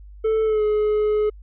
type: tone with pitch glide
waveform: triangle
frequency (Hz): 440 to 423.5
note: A4 to G#4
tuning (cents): 0 to +34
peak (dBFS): -15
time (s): 0.24-1.3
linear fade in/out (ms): 10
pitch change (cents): -66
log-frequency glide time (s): 0.44-0.63
effects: added 50 Hz sine -39 dBFS peak until 1.42 s + resampled to 8000 Hz